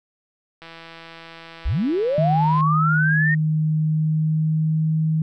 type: click train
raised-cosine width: 0.3 ms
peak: -24 dBFS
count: 329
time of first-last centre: 0.62-2.608 s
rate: 165 Hz
type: linear sweep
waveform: sine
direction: up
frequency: 35.46 to 1868 Hz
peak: -18 dBFS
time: 1.65-3.35 s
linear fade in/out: 10 ms
type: tone with pitch glide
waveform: sine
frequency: 155.56 to 157.91 Hz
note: D#3 to D#3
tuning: 0 to +26 cents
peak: -17 dBFS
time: 2.18-5.22 s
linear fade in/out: 2 ms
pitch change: +26 cents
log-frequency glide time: 3.81-4.99 s
effects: none